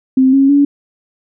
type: tone with pitch steps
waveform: sine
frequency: 261.6 / 272.7 / 284.3 Hz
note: C4 / C#4 / C#4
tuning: 0 / -28 / +44 cents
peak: -6 dBFS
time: 0.17-0.65 s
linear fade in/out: 5 ms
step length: 160 ms
effects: none